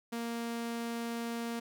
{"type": "tone", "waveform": "sawtooth", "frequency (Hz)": 233.1, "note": "A#3", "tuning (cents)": 0, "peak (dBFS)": -31, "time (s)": [0.12, 1.6], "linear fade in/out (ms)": 10, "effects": []}